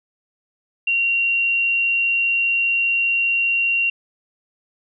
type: tone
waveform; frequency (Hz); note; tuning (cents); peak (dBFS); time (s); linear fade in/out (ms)
sine; 2755; F7; -24; -16; 0.87-3.9; 5
effects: none